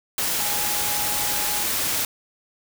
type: tone in noise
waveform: sine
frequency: 830.6 Hz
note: G#5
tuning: in tune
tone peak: -33 dBFS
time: 0.4-1.63 s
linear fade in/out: 2 ms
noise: white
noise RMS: -24 dBFS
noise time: 0.18-2.05 s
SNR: -12 dB
effects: none

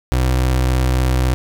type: tone with vibrato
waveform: 30% pulse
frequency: 63.6 Hz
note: C2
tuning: 48 cents flat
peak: -11 dBFS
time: 0.12-1.34 s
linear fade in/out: 0 ms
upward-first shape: triangle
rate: 16 Hz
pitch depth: 24 cents each way
effects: none

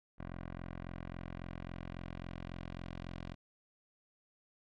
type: tone with low-pass filter sweep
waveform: 10% pulse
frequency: 43.65 Hz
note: F1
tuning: in tune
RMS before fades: -45 dBFS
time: 0.18-3.35 s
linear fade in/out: 20 ms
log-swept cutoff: 1800 to 3800 Hz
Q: 1.1
effects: none

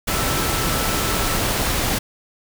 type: tone in noise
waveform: sine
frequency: 1325 Hz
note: E6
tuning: 9 cents sharp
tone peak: -30 dBFS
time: 0.09-1.38 s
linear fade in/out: 10 ms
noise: pink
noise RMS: -21 dBFS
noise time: 0.07-1.99 s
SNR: -12 dB
effects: none

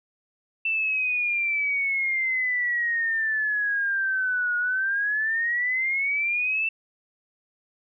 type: exponential two-way sweep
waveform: sine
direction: down then up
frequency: 2674 to 1442 to 2674 Hz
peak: -22 dBFS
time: 0.65-6.69 s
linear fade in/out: 5 ms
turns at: 4.57 s
effects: none

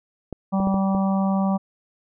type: clicks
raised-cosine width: 2 ms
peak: -17 dBFS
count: 5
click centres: 0.327 / 0.601 / 0.672 / 0.743 / 0.949 s
type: harmonic tone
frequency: 193.5 Hz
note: G3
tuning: 22 cents flat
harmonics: 1 / 3 / 4 / 5 / 6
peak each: -19 / -30 / -29 / -33 / -34 dBFS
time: 0.52-1.58 s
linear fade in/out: 20 ms
effects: none

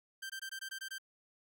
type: tone bursts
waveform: sawtooth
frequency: 1568 Hz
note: G6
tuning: in tune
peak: -37 dBFS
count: 8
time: 0.22-0.984 s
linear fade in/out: 10 ms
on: 78 ms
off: 20 ms
effects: none

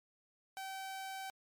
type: tone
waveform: sawtooth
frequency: 770 Hz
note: G5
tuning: 31 cents flat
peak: -38 dBFS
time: 0.57-1.3 s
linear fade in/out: 0 ms
effects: MP3 96 kbps

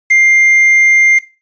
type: tone with quantisation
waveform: triangle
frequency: 2100 Hz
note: C7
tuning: 6 cents sharp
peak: -4 dBFS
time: 0.1-1.19 s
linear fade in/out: 10 ms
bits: 5
effects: noise-tail reverb RT60 0.3 s tail -17 dB re dry + resampled to 16000 Hz

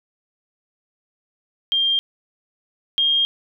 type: tone pair in turn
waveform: sine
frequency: 3196 / 3224 Hz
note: G7 / G7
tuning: +33 / +48 cents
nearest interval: unison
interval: 15 cents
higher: second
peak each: -16 / -15 dBFS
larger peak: second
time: 1.72-1.99 / 2.98-3.25 s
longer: neither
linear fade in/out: 0 ms
effects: none

